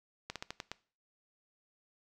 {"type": "slowing click train", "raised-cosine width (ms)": 0.2, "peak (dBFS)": -21, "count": 6, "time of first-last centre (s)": [0.3, 0.716], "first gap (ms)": 57, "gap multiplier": 1.19, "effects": ["noise-tail reverb RT60 0.4 s tail -20 dB re dry"]}